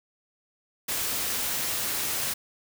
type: noise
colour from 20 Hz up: white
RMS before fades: -29 dBFS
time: 0.88-2.34 s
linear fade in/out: 10 ms
effects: none